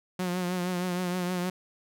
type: tone with vibrato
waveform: sawtooth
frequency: 180 Hz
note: F#3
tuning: 47 cents flat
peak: -24 dBFS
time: 0.19-1.5 s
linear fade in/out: 5 ms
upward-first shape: triangle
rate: 6.4 Hz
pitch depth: 50 cents each way
effects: none